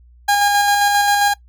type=tone with tremolo; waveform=30% pulse; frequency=814 Hz; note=G#5; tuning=35 cents flat; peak=-9 dBFS; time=0.28-1.34 s; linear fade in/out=10 ms; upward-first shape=square; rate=7.5 Hz; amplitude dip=25%; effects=noise-tail reverb RT60 0.1 s tail -21 dB re dry + added 60 Hz sine -44 dBFS peak until 1.48 s